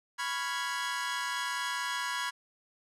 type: chord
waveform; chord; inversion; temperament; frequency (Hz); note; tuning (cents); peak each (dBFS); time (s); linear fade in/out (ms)
sawtooth; C# dominant seventh; third; equal; 987.8 / 1108.7 / 1396.9 / 1661.2; B5 / C#6 / E#6 / G#6; 0 / 0 / 0 / 0; -32 / -36 / -37 / -32; 0.18-2.31; 20
effects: low-pass 9000 Hz 12 dB/octave